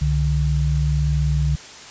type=tone pair together; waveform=sine; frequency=66.2 / 147.42 Hz; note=C2 / D3; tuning=+21 / +7 cents; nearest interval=octave + major second; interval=1386 cents; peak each=-19 dBFS; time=0.01-1.56 s; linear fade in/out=10 ms; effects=white hiss -39 dBFS RMS until 1.9 s + resampled to 16000 Hz